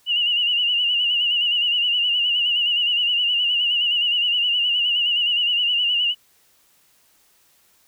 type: tone with vibrato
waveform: sine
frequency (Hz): 2879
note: F#7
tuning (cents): -48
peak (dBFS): -17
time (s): 0.06-6.15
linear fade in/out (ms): 50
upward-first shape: sine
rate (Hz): 9.6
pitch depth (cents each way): 62
effects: white hiss -59 dBFS RMS until 7.87 s